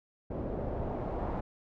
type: noise with low-pass filter sweep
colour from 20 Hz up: pink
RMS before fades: -35 dBFS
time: 0.3-1.41 s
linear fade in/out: 10 ms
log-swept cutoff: 510 to 820 Hz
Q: 1.5
effects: none